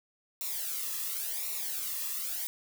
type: noise with flanger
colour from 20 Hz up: blue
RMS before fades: -35 dBFS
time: 0.41-2.47 s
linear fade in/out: 0 ms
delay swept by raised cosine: 0.62 to 1.35 ms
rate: 0.92 Hz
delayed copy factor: -0.75
effects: none